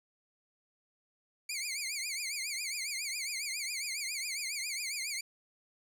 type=tone with vibrato; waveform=15% pulse; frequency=2261 Hz; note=C#7; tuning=34 cents sharp; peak=-28 dBFS; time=1.49-5.21 s; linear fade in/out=5 ms; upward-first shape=triangle; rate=7.3 Hz; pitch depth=180 cents each way; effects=none